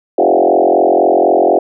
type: tone with frequency modulation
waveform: sine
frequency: 540 Hz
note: C#5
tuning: 45 cents flat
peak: -7 dBFS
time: 0.18-1.59 s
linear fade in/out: 5 ms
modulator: 44 Hz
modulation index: 4.9
effects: none